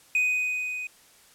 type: tone with level ramp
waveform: triangle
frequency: 2496 Hz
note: D#7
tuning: 5 cents sharp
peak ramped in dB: -18 to -30 dBFS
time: 0.15-0.87 s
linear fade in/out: 2 ms
effects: white hiss -56 dBFS RMS until 1.34 s + low-pass 12000 Hz 12 dB/octave